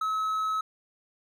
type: tone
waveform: triangle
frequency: 1288 Hz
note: E6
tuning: 41 cents flat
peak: -24 dBFS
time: 0.01-0.61 s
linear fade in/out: 5 ms
effects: none